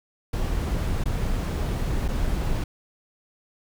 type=noise with dropouts; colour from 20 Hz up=brown; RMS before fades=-25 dBFS; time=0.33-2.64 s; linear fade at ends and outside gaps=5 ms; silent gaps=1.039-1.056 / 2.081-2.085 s; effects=none